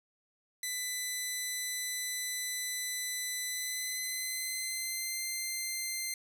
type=tone with pitch glide; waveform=10% pulse; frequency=2000 to 2084 Hz; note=B6 to C7; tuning=+21 to -7 cents; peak=-25 dBFS; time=0.63-6.14 s; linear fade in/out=2 ms; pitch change=+72 cents; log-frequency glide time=3.49-5.21 s; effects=none